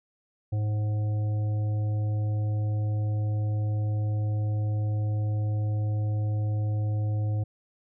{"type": "harmonic tone", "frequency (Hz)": 105.7, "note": "G#2", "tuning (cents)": 31, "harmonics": [1, 3, 5, 7], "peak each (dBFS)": [-24, -42, -43, -47], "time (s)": [0.52, 7.44], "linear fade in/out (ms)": 10, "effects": []}